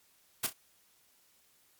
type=noise with echo; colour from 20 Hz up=white; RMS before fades=-30 dBFS; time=0.43-0.47 s; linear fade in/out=10 ms; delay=31 ms; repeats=2; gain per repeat=-11 dB; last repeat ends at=0.532 s; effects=white hiss -67 dBFS RMS until 1.79 s + MP3 96 kbps